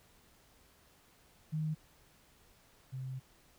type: tone pair in turn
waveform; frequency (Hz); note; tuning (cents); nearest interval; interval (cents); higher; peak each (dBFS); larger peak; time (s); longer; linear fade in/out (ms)
sine; 155.56 / 130.81; D#3 / C3; 0 / 0; minor third; 300; first; -32 / -38; first; 1.52-1.75 / 2.92-3.2; second; 20
effects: pink hiss -65 dBFS RMS until 3.58 s